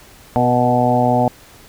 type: harmonic tone with a mistuned harmonic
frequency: 123.3 Hz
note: B2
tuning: 2 cents flat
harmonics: 1 / 2 / 3 / 4 / 5 / 6 / 7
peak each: -20 / -18 / -29 / -22 / -19 / -17 / -21 dBFS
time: 0.36-1.28 s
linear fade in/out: 0 ms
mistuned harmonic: 4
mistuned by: -15 cents
effects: pink hiss -44 dBFS RMS until 1.68 s